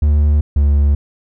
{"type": "tone pair in turn", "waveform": "triangle", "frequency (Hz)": [74.1, 71.74], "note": ["D2", "D2"], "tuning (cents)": [16, -40], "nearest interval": "minor second", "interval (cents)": 56, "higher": "first", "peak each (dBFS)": -7, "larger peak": "neither", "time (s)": [[0.02, 0.41], [0.56, 0.95]], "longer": "neither", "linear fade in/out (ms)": 5, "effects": []}